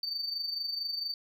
sine tone with amplitude modulation, 4581 Hz, D8, 44 cents flat, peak -27 dBFS, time 0.03-1.14 s, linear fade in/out 2 ms, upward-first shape sine, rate 24.4 Hz, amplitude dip 70%, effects tanh soft clip ceiling -29 dBFS

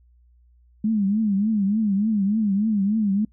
sine tone with vibrato, 207.7 Hz, G#3, in tune, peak -18 dBFS, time 0.84-3.25 s, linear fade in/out 5 ms, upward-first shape triangle, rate 3.4 Hz, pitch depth 150 cents each way, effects noise-tail reverb RT60 0.1 s tail -24 dB re dry + added 60 Hz sine -53 dBFS peak until 3.32 s

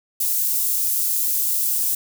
white high-pass noise, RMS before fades -21 dBFS, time 0.2-1.95 s, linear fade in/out 5 ms, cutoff 9200 Hz, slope 12 dB/octave, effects none

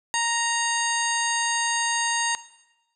harmonic tone with a mistuned harmonic, 932.3 Hz, A#5, in tune, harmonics 1 / 2 / 3 / 4 / 5 / 7 / 8 / 9, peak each -26 / -28 / -31 / -33 / -34 / -29 / -40 / -32 dBFS, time 0.14-2.35 s, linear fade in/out 0 ms, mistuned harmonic 9, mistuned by +59 cents, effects noise-tail reverb RT60 1.0 s tail -17 dB re dry

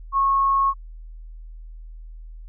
sine tone, 1095 Hz, C#6, 22 cents flat, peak -16 dBFS, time 0.12-0.74 s, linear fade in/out 50 ms, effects added 40 Hz sine -36 dBFS peak until 2.48 s

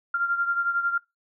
sine beating tone pair, 1388 / 1399 Hz, F6 / F6, -11 / +3 cents, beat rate 11 Hz, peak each -23 / -30 dBFS, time 0.14-0.98 s, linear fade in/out 5 ms, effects noise-tail reverb RT60 0.2 s tail -23 dB re dry

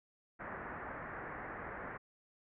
white low-pass noise, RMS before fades -45 dBFS, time 0.39-1.98 s, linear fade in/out 20 ms, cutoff 1900 Hz, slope 48 dB/octave, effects none

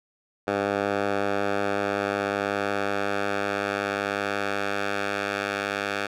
10% pulse tone with band-pass filter sweep, 100.6 Hz, G2, 45 cents sharp, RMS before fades -27 dBFS, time 0.47-6.07 s, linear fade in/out 10 ms, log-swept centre 860 to 1800 Hz, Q 0.82, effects none

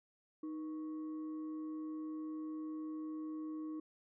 sine tone with frequency modulation, 310.6 Hz, D#4, 3 cents flat, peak -40 dBFS, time 0.43-3.8 s, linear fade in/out 5 ms, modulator 796 Hz, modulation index 0.24, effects none

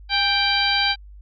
harmonic tone with a mistuned harmonic, 784 Hz, G5, in tune, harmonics 1 / 2 / 3 / 4 / 5 / 6, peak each -24 / -24 / -24 / -24 / -24 / -24 dBFS, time 0.09-0.96 s, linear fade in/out 50 ms, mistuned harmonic 1, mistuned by +57 cents, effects added 50 Hz sine -39 dBFS peak until 1.21 s + MP3 96 kbps

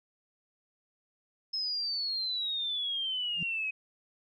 sine exponential sweep, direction down, 5200 to 2525 Hz, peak -30 dBFS, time 1.53-3.71 s, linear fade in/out 10 ms
sine tone with exponential growth, 169.7 Hz, F3, 49 cents flat, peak -31 dBFS, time 3.34-3.43 s, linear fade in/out 2 ms, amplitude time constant 19 ms
effects tanh soft clip ceiling -20 dBFS

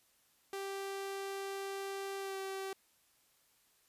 sawtooth tone with pitch glide, 392 to 386.4 Hz, G4 to G4, 0 to -25 cents, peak -35 dBFS, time 0.53-2.73 s, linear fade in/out 2 ms, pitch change -25 cents, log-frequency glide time 2.19-2.37 s, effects white hiss -71 dBFS RMS until 3.88 s + resampled to 32000 Hz

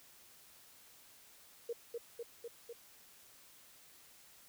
sine tone with echo, 469.3 Hz, A#4, 12 cents sharp, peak -36 dBFS, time 1.69-1.73 s, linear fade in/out 5 ms, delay 250 ms, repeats 4, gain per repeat -2 dB, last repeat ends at 2.73 s, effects white hiss -61 dBFS RMS until 4.48 s

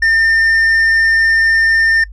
sine tone with tanh clipping, 1806 Hz, A6, 45 cents sharp, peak -10 dBFS, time 0.02-2.04 s, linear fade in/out 5 ms, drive 5 dB, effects noise-tail reverb RT60 0.1 s tail -25 dB re dry + added 50 Hz sine -29 dBFS peak until 2.12 s

